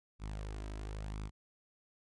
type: tone with flanger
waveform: sawtooth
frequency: 52.1 Hz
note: G#1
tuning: 6 cents sharp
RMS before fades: -42 dBFS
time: 0.19-1.31 s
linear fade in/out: 50 ms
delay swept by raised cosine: 0.82 to 3.12 ms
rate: 0.98 Hz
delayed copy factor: +0.5
effects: resampled to 22050 Hz